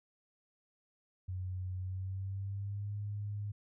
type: tone with pitch glide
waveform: sine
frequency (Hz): 92.3 to 103.01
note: F#2 to G#2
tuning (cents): -4 to -14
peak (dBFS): -36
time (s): 1.28-3.52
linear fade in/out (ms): 10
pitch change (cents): +190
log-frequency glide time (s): 1.79-2.94
effects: none